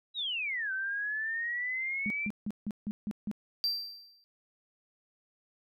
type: exponential two-way sweep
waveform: sine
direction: down then up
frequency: 3951 to 1525 to 2380 Hz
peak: -31 dBFS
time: 0.14-2.3 s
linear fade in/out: 50 ms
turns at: 0.72 s
type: tone bursts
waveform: sine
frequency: 209.3 Hz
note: G#3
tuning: 14 cents sharp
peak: -31 dBFS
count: 7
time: 2.06-3.314 s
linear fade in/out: 0 ms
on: 42 ms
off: 160 ms
type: tone with exponential decay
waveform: triangle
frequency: 4699 Hz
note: D8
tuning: in tune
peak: -24 dBFS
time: 3.64-4.24 s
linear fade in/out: 0 ms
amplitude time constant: 130 ms
effects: none